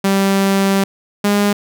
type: tone pair in turn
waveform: sawtooth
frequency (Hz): 195.5 / 204.1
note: G3 / G#3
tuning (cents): -4 / -30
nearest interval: minor second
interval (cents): 74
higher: second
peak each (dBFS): -8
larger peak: neither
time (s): 0.04-0.84 / 1.24-1.53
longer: first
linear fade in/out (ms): 5
effects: none